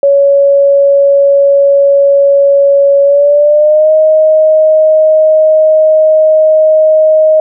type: tone with pitch glide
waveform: sine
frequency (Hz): 560 to 625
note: C#5 to D#5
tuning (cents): +18 to +8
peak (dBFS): -3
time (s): 0.03-7.4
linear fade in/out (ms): 2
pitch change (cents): +190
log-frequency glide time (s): 3.03-3.92
effects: none